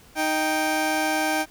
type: tone pair together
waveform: 20% pulse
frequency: 311.1 / 783.9 Hz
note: D#4 / G5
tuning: 0 / 0 cents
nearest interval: octave + major third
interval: 1600 cents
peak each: -20 / -19 dBFS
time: 0.15-1.46 s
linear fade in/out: 50 ms
effects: pink hiss -52 dBFS RMS until 1.5 s